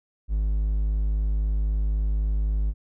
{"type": "tone", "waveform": "triangle", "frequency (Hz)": 51.91, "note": "G#1", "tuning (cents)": 0, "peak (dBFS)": -19, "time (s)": [0.28, 2.74], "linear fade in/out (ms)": 50, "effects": []}